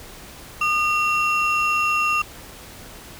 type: ring-modulated tone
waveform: triangle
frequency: 1975.5 Hz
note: B6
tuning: in tune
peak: -13 dBFS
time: 0.61-2.22 s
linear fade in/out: 5 ms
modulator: 758 Hz
effects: pink hiss -41 dBFS RMS until 3.19 s